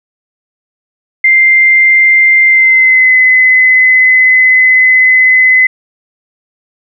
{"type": "tone with pitch glide", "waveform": "sine", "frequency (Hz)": [2093, 2029], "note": ["C7", "B6"], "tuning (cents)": [0, 46], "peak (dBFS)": -3, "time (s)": [1.24, 5.67], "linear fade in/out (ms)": 5, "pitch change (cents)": -54, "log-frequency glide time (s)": [2.45, 3.15], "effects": []}